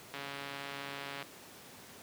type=click train; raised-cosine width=0.3 ms; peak=-25 dBFS; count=153; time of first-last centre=0.14-1.226 s; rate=140 Hz; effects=pink hiss -52 dBFS RMS until 2.02 s + high-pass 150 Hz 12 dB/octave